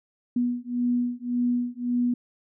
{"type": "beating tone pair", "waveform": "sine", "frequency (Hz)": [242.9, 244.7], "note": ["B3", "B3"], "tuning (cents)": [-29, -16], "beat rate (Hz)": 1.8, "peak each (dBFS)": -26, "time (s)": [0.36, 2.14], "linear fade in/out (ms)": 5, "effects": []}